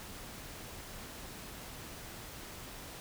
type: silence
effects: pink hiss -47 dBFS RMS until 3 s